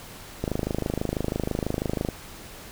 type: click train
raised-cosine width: 2 ms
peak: -12 dBFS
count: 44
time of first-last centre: 0.44-2.088 s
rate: 26.1 Hz
effects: pink hiss -43 dBFS RMS until 2.71 s